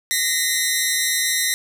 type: tone pair together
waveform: 10% pulse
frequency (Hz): 1864.7 / 2026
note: A#6 / B6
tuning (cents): 0 / +44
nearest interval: minor second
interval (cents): 144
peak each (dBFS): -12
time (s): 0.11-1.54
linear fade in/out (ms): 0
effects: none